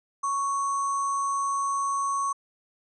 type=tone with sample-and-hold; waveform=sine; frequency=1108.7 Hz; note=C#6; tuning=in tune; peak=-24 dBFS; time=0.23-2.33 s; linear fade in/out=10 ms; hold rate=7350 Hz; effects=resampled to 24000 Hz